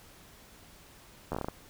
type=slowing click train; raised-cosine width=1 ms; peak=-19 dBFS; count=8; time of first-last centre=1.32-1.485 s; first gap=12 ms; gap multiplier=1.22; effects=pink hiss -55 dBFS RMS until 1.69 s